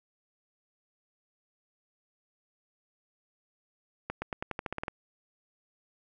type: accelerating click train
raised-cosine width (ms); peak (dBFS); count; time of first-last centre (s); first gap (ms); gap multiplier
0.5; -18; 11; 4.1-4.882; 120; 0.9
effects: none